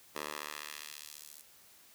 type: tone with high-pass filter sweep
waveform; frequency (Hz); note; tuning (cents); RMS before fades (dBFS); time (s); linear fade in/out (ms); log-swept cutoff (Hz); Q
10% pulse; 74.7; D2; +30; -45; 0.15-1.42; 10; 540 to 9300; 0.72
effects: white hiss -60 dBFS RMS until 1.94 s